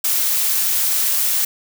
blue noise, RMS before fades -18 dBFS, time 0.04-1.45 s, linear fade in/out 5 ms, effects none

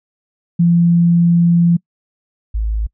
sine tone pair in turn, 171.1 / 53.89 Hz, F3 / A1, -35 / -35 cents, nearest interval octave + minor sixth, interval 2000 cents, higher first, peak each -8 / -15 dBFS, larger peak first, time 0.59-1.77 / 2.54-2.87 s, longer first, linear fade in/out 10 ms, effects noise-tail reverb RT60 0.1 s tail -26 dB re dry

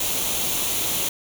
white noise with comb filter, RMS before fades -24 dBFS, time 0-1.09 s, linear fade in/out 5 ms, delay 0.3 ms, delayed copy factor +0.55, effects none

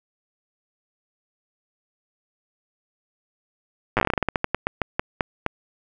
slowing click train, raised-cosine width 0.5 ms, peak -5 dBFS, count 21, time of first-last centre 3.97-5.464 s, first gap 8 ms, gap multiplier 1.2, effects none

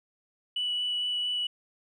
sine tone with vibrato, 2954 Hz, F#7, 3 cents flat, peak -26 dBFS, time 0.56-1.47 s, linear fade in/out 5 ms, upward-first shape sine, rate 4.4 Hz, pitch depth 8 cents each way, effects tanh soft clip ceiling -23 dBFS

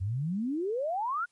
sine exponential sweep, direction up, 88.9 to 1480 Hz, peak -28 dBFS, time 0-1.26 s, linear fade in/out 20 ms, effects white hiss -72 dBFS RMS until 1.31 s + MP3 48 kbps

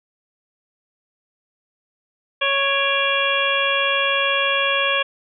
harmonic tone with a mistuned harmonic, 554 Hz, C#5, 1 cent flat, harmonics 1 / 2 / 3 / 4 / 5 / 6, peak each -24 / -24 / -24 / -24 / -24 / -24 dBFS, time 2.41-5.03 s, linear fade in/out 10 ms, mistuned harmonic 4, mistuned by +120 cents, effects none

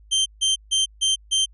sawtooth tone bursts, 3136 Hz, G7, in tune, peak -14 dBFS, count 5, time 0.11-1.46 s, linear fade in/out 20 ms, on 150 ms, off 150 ms, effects added 52 Hz sine -47 dBFS peak until 1.53 s + resampled to 24000 Hz

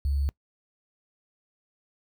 sine tone with sample-and-hold, 70 Hz, C#2, 18 cents sharp, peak -23 dBFS, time 0.05-0.29 s, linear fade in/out 0 ms, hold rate 4410 Hz, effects noise-tail reverb RT60 0.1 s tail -24 dB re dry

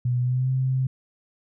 sine tone with pitch glide, 123.47 to 130.66 Hz, B2 to C3, 0 to -2 cents, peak -20 dBFS, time 0.05-0.87 s, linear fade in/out 5 ms, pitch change +98 cents, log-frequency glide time 0.2-0.5 s, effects none

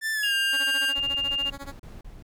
45% pulse tone with pitch glide, 1769 to 1594.3 Hz, A6 to G6, +9 to +29 cents, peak -25 dBFS, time 0.01-0.94 s, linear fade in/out 50 ms, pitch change -180 cents, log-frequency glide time 0.13-0.34 s
sine tone, 2809 Hz, F7, 9 cents sharp, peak -24 dBFS, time 0.23-1.5 s, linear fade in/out 5 ms
10% pulse tone with tremolo, 278.5 Hz, C#4, 8 cents sharp, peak -27 dBFS, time 0.53-1.73 s, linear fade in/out 0 ms, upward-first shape sine, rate 14 Hz, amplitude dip 95%
brown noise bursts, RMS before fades -42 dBFS, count 6, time 0.97-2.225 s, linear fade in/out 2 ms, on 180 ms, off 35 ms
effects none

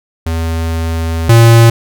square tone pair in turn, 82 / 115.53 Hz, E2 / A#2, -9 / -15 cents, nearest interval tritone, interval 594 cents, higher second, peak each -14 / -3 dBFS, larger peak second, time 0.26-1.29 / 1.29-1.7 s, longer first, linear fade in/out 5 ms, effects none

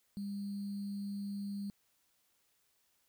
sine tone with sample-and-hold, 200.7 Hz, G3, 41 cents sharp, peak -37 dBFS, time 0.17-1.7 s, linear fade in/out 0 ms, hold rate 4410 Hz, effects white hiss -75 dBFS RMS until 3.08 s

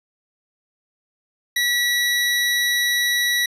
25% pulse tone, 1939 Hz, B6, 32 cents flat, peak -14 dBFS, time 1.56-3.46 s, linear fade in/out 5 ms, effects resampled to 32000 Hz

